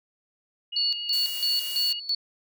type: tone with vibrato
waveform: sine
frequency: 2871 Hz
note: F7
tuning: 47 cents sharp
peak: -31 dBFS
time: 0.72-2 s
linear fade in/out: 10 ms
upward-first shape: sine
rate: 7.3 Hz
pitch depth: 8 cents each way
type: tone with tremolo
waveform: sine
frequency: 4435 Hz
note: C#8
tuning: in tune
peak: -22 dBFS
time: 0.76-2.15 s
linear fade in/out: 5 ms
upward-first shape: square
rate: 3 Hz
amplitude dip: 80%
type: noise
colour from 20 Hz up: blue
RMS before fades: -36 dBFS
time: 1.13-1.92 s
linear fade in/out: 0 ms
effects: none